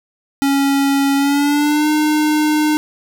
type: tone with pitch glide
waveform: square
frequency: 277.2 to 304 Hz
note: C#4 to D#4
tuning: 0 to -40 cents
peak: -13 dBFS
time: 0.42-2.77 s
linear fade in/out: 0 ms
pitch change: +160 cents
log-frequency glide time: 1.16-1.89 s
effects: 7-bit